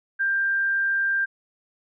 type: tone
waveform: sine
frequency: 1587 Hz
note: G6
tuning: 21 cents sharp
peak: -20 dBFS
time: 0.19-1.26 s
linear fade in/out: 20 ms
effects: none